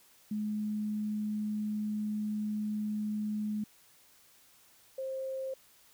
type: tone pair in turn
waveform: sine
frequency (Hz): 211.5 / 529.4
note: G#3 / C5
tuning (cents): +32 / +20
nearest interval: octave + major third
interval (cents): 1588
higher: second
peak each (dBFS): -31 / -34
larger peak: first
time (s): 0.31-3.64 / 4.98-5.54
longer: first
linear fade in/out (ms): 5
effects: white hiss -62 dBFS RMS until 5.93 s